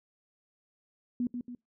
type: tone with echo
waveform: sine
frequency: 244 Hz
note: B3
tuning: 21 cents flat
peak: -27 dBFS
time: 1.2-1.27 s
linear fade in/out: 2 ms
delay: 140 ms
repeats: 2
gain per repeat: -6 dB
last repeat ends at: 1.55 s
effects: noise-tail reverb RT60 0.2 s tail -25 dB re dry